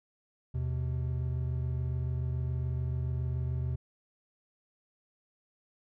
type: tone pair together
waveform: triangle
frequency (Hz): 79.8 / 126.81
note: D#2 / B2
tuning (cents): +44 / +46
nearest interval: minor sixth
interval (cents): 802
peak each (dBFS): -31 / -30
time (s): 0.54-3.76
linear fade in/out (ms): 10
effects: none